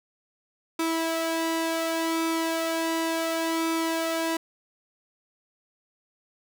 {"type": "tone with flanger", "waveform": "sawtooth", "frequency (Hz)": 327.4, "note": "E4", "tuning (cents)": -12, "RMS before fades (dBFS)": -27, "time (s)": [0.79, 4.37], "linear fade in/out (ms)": 5, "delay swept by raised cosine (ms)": [0.83, 2.03], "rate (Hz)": 0.69, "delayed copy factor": 0.5, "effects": []}